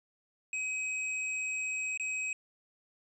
square tone with dropouts, 2534 Hz, D#7, 31 cents sharp, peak -33 dBFS, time 0.53-2.33 s, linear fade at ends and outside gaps 2 ms, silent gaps 1.975-1.997 s, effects resampled to 24000 Hz

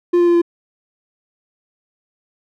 triangle tone with pitch steps, 350.4 / 347.8 / 345.2 / 342.6 Hz, F4 / F4 / F4 / F4, +6 / -7 / -20 / -33 cents, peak -8 dBFS, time 0.13-0.418 s, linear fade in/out 10 ms, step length 72 ms, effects none

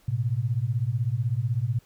sine beating tone pair, 110.5 / 126.5 Hz, A2 / B2, +8 / +42 cents, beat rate 16 Hz, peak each -26 dBFS, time 0.08-1.79 s, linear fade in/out 5 ms, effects pink hiss -61 dBFS RMS until 1.85 s

